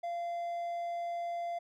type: tone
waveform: triangle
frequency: 689 Hz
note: F5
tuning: 24 cents flat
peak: -32 dBFS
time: 0.03-1.59 s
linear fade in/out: 10 ms
effects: none